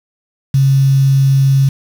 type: tone with quantisation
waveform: sine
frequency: 135.9 Hz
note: C#3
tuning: 34 cents flat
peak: -7 dBFS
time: 0.54-1.69 s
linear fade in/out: 5 ms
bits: 5
effects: none